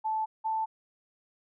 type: tone pair in turn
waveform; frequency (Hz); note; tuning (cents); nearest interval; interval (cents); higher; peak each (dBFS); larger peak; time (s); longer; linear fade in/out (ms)
sine; 874 / 882.1; A5 / A5; -12 / +4; unison; 16; second; -27; neither; 0.04-0.26 / 0.44-0.66; neither; 20
effects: none